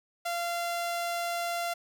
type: tone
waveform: sawtooth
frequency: 689 Hz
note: F5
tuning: 24 cents flat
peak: -26 dBFS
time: 0.25-1.74 s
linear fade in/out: 10 ms
effects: none